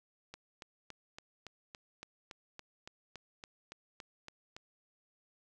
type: click train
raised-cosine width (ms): 0.2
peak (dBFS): -29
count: 16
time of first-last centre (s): 0.34-4.565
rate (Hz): 3.55
effects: none

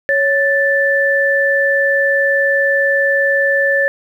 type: tone pair together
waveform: sine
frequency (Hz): 554.4 / 1760.1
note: C#5 / A6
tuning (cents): 0 / 0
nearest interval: octave + minor sixth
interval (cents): 2000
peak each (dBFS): -15 / -13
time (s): 0.09-3.88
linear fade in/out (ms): 0
effects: 8-bit

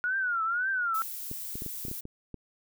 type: tone with vibrato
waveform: sine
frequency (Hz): 1436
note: F6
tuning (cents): +48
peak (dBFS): -26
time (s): 0.04-1.02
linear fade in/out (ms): 0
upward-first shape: triangle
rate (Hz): 1.9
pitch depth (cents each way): 180
type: noise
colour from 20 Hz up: violet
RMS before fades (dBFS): -38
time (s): 0.94-2.01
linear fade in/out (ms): 10
type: clicks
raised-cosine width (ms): 3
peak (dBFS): -26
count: 9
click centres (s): 1.314 / 1.555 / 1.621 / 1.663 / 1.851 / 1.883 / 1.914 / 2.054 / 2.343
effects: none

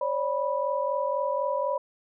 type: tone cluster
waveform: sine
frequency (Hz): 541 / 585 / 983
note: C#5 / D5 / B5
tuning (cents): -42 / -7 / -8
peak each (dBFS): -29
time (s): 0.01-1.78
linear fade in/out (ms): 5
effects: none

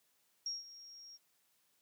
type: tone with ADSR envelope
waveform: sine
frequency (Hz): 5588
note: F8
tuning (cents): 0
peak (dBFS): -35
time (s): 0.46-1.18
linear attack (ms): 3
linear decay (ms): 170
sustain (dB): -16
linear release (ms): 29
effects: white hiss -75 dBFS RMS until 1.81 s + high-pass 100 Hz 12 dB/octave

